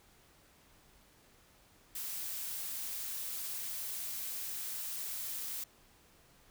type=noise; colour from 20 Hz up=blue; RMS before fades=-40 dBFS; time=1.95-5.64 s; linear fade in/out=5 ms; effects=pink hiss -64 dBFS RMS until 6.5 s